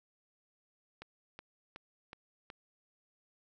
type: click train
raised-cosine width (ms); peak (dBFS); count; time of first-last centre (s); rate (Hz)
0.3; -30; 5; 1.02-2.501; 2.7
effects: none